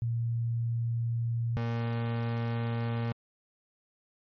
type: tone pair in turn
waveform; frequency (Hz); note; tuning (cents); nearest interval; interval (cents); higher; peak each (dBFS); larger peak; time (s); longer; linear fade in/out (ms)
sine / 35% pulse; 116.54 / 116.54; A#2 / A#2; 0 / 0; unison; 0; neither; -27; neither; 0.02-1.57 / 1.57-3.12; neither; 0
effects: low-pass 3000 Hz 12 dB/octave + MP3 32 kbps